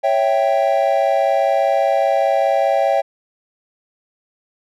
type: chord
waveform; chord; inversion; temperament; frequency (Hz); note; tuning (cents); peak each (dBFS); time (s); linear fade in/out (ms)
triangle; C# diminished; none; equal; 554.4 / 659.3 / 784; C#5 / E5 / G5; 0 / 0 / 0; -16; 0.03-3.02; 20
effects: none